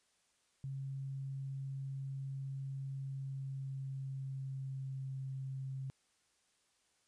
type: tone with pitch glide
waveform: sine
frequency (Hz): 135.8 to 133.62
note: C#3 to C3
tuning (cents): -35 to +37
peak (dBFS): -39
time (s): 0.64-5.9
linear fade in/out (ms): 0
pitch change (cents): -28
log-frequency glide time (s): 2.97-5.19
effects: white hiss -75 dBFS RMS until 7.07 s + resampled to 22050 Hz